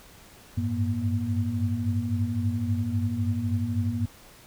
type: tone cluster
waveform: sine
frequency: 96.2 / 99.9 / 108.3 / 237.8 Hz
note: G2 / G2 / A2 / A#3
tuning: -32 / +33 / -27 / +35 cents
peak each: -28 / -33 / -30 / -29 dBFS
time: 0.57-4.06 s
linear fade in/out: 10 ms
effects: pink hiss -51 dBFS RMS until 4.46 s